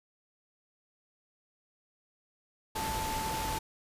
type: tone in noise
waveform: sine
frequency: 880 Hz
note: A5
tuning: in tune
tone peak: -34 dBFS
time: 2.75-3.59 s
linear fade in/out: 10 ms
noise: pink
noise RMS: -36 dBFS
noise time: 2.75-3.59 s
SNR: -1 dB
effects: resampled to 32000 Hz